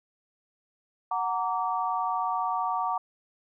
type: chord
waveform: sine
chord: Gb augmented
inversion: none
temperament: just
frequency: 740 / 925 / 1156.2 Hz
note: Gb5 / Bb5 / D6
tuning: 0 / -14 / -27 cents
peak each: -30 dBFS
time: 1.11-2.98 s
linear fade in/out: 5 ms
effects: none